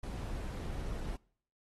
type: noise with ADSR envelope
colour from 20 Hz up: brown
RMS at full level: -35 dBFS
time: 0.03-1.16 s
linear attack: 8 ms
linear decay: 3 ms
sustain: -4 dB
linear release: 3 ms
effects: noise-tail reverb RT60 0.6 s tail -24 dB re dry + AAC 32 kbps